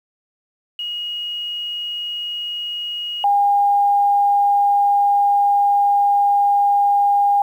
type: tone pair in turn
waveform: sine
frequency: 2884 / 809.3 Hz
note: F#7 / G#5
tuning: -45 / -45 cents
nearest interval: octave + minor seventh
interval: 2200 cents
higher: first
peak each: -23 / -12 dBFS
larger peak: second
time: 0.79-3.24 / 3.24-7.42 s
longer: second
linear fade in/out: 2 ms
effects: 8-bit